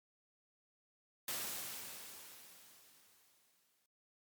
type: noise with exponential decay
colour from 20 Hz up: white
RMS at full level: -39 dBFS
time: 1.28-3.86 s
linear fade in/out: 2 ms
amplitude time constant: 560 ms
effects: high-pass 100 Hz 12 dB/octave + MP3 96 kbps